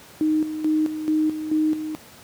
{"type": "tone with tremolo", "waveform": "sine", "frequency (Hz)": 310.1, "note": "D#4", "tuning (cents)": -6, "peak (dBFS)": -17, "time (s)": [0.21, 1.95], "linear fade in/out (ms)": 0, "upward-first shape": "square", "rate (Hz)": 2.3, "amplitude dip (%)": 65, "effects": ["pink hiss -46 dBFS RMS until 2.23 s", "high-pass 100 Hz 12 dB/octave"]}